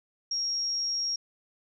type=tone; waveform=sine; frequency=5588 Hz; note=F8; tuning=in tune; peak=-27 dBFS; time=0.31-1.16 s; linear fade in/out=5 ms; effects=none